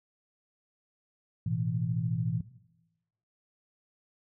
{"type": "chord", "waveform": "sine", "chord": "A suspended second", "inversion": "none", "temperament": "equal", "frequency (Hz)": [110, 123.47, 164.81], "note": ["A2", "B2", "E3"], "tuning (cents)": [0, 0, 0], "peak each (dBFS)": -32, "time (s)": [1.46, 2.41], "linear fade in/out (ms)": 5, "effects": ["noise-tail reverb RT60 1.0 s tail -17 dB re dry"]}